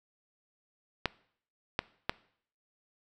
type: clicks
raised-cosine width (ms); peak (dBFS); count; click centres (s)
0.3; -11; 3; 1.057 / 1.791 / 2.095
effects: noise-tail reverb RT60 0.6 s tail -21 dB re dry